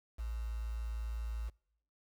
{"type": "tone with quantisation", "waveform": "sine", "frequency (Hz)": 56.4, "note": "A1", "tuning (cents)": 44, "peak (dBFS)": -36, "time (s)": [0.18, 1.5], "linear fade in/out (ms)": 20, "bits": 9, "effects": ["noise-tail reverb RT60 0.7 s tail -25 dB re dry"]}